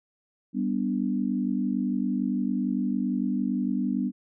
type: chord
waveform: sine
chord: G major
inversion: none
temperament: equal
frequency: 196 / 246.9 / 293.7 Hz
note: G3 / B3 / D4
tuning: 0 / 0 / 0 cents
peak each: -28 / -27 / -31 dBFS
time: 0.53-4.12 s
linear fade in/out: 50 ms
effects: none